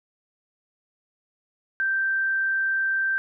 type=tone; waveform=sine; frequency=1566 Hz; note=G6; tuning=2 cents flat; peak=-21 dBFS; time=1.8-3.18 s; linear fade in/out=0 ms; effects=none